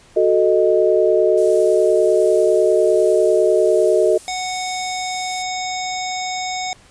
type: chord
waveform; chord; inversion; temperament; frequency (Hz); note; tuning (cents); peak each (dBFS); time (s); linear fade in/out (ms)
sine; D# diminished; first; equal; 370 / 440 / 622.3; F#4 / A4 / D#5; 0 / 0 / 0; -16; 0.16-4.18; 10
type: noise with tremolo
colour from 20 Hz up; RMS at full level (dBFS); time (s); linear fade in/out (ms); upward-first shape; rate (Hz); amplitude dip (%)
violet; -31; 1.37-5.43; 10; triangle; 1.3; 30
type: harmonic tone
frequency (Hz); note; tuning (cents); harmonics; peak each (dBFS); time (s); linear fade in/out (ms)
740; F#5; 0; 1 / 3 / 5 / 7 / 9 / 10; -24 / -29 / -31 / -32 / -34 / -34; 4.28-6.73; 0
effects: pink hiss -49 dBFS RMS until 6.9 s + resampled to 22050 Hz